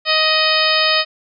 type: harmonic tone with a mistuned harmonic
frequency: 626 Hz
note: D#5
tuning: 10 cents sharp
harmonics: 1 / 2 / 3 / 4 / 5 / 6 / 7 / 8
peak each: -21 / -21 / -21 / -21 / -21 / -21 / -21 / -21 dBFS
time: 0.05-1.05 s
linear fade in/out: 50 ms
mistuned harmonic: 5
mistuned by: -40 cents
effects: none